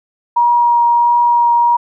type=tone with vibrato; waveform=sine; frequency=951 Hz; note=A#5; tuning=34 cents sharp; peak=-8 dBFS; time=0.36-1.77 s; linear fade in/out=10 ms; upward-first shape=triangle; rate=1.5 Hz; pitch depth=10 cents each way; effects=none